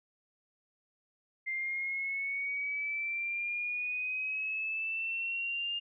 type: exponential sweep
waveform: sine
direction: up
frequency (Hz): 2093 to 2822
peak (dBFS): -32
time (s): 1.46-5.8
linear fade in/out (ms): 20
effects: none